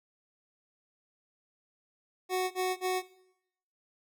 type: tone bursts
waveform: 25% pulse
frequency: 369.8 Hz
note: F#4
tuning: 1 cent flat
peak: -24 dBFS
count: 3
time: 2.29-3.026 s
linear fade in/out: 50 ms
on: 220 ms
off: 38 ms
effects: noise-tail reverb RT60 0.8 s tail -19 dB re dry